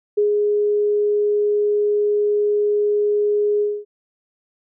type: tone with ADSR envelope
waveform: sine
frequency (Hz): 415.3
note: G#4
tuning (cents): 0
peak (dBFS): -13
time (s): 0.17-3.85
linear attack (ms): 11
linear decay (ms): 120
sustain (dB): -2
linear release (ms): 240
effects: none